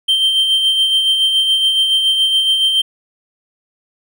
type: tone with tremolo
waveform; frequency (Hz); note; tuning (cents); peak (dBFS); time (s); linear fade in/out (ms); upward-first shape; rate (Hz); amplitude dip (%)
triangle; 3136; G7; 0; -8; 0.08-2.82; 10; sine; 7.1; 40
effects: none